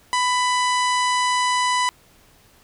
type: harmonic tone with a mistuned harmonic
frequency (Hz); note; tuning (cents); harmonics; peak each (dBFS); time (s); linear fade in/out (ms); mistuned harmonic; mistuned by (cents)
995; B5; +13; 1 / 2 / 3 / 4 / 5 / 6 / 7 / 8 / 9 / 10; -19 / -25 / -29 / -31 / -33 / -35 / -36 / -37 / -38 / -39; 0.13-1.89; 0; 9; -16
effects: pink hiss -54 dBFS RMS until 2.63 s